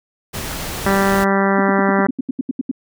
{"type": "noise", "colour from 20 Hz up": "pink", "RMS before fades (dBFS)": -26, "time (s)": [0.33, 1.25], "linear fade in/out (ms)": 20}
{"type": "harmonic tone", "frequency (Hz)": 196, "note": "G3", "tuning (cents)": 0, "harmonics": [1, 2, 3, 4, 5, 6, 7, 8, 9, 10], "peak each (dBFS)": [-17, -20, -22, -23, -24, -25, -25, -26, -27, -27], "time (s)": [0.86, 2.07], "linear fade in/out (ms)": 5}
{"type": "tone bursts", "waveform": "sine", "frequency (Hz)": 261.6, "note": "C4", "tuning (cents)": 0, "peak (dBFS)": -16, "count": 12, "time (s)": [1.58, 2.714], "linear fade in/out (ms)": 5, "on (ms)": 23, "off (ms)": 78}
{"effects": []}